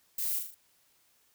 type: noise with echo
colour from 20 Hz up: violet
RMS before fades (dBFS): -33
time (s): 0.18-0.39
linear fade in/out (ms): 5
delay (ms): 39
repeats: 4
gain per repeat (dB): -5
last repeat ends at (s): 0.546
effects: white hiss -68 dBFS RMS until 1.34 s